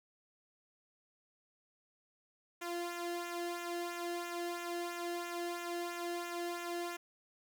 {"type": "tone with flanger", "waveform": "sawtooth", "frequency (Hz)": 346.5, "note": "F4", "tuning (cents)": -14, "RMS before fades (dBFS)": -40, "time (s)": [2.61, 6.97], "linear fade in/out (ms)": 10, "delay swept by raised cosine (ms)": [0.21, 0.88], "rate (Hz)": 3, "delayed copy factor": -0.65, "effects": []}